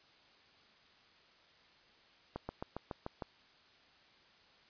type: slowing click train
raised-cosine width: 1 ms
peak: -25 dBFS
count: 7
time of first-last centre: 2.36-3.222 s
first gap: 130 ms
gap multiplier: 1.04
effects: white hiss -64 dBFS RMS until 4.69 s + resampled to 11025 Hz